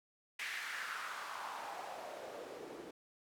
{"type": "noise with band-pass filter sweep", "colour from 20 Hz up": "white", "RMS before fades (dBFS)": -45, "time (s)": [0.39, 2.91], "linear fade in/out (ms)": 5, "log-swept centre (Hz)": [2100, 360], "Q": 3, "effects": []}